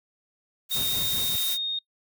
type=noise; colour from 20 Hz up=blue; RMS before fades=-29 dBFS; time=0.69-1.58 s; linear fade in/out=50 ms
type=tone; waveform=sine; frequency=3702 Hz; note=A#7; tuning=13 cents flat; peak=-26 dBFS; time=0.71-1.79 s; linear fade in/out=5 ms
type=noise with tremolo; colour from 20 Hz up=brown; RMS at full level=-31 dBFS; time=0.74-1.37 s; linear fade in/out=20 ms; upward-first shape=triangle; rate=5.1 Hz; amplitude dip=70%
effects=noise-tail reverb RT60 0.1 s tail -26 dB re dry + high-pass 100 Hz 12 dB/octave